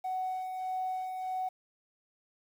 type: tone with tremolo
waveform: triangle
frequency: 746 Hz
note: F#5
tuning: 14 cents sharp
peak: -27 dBFS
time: 0.04-1.49 s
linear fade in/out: 10 ms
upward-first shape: sine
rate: 1.6 Hz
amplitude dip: 50%
effects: tanh soft clip ceiling -28 dBFS + 10-bit